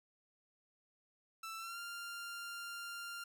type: tone with pitch glide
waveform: sawtooth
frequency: 1327 to 1393.8 Hz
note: E6 to F6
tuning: +11 to -4 cents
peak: -40 dBFS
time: 1.43-3.24 s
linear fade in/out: 5 ms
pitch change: +85 cents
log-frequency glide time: 1.57-1.79 s
effects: none